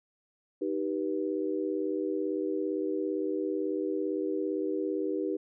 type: chord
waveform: sine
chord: Eb augmented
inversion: none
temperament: just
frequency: 311.1 / 388.9 / 486.1 Hz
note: Eb4 / G4 / B4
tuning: 0 / -14 / -28 cents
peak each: -32 / -32 / -35 dBFS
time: 0.61-5.37 s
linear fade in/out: 10 ms
effects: none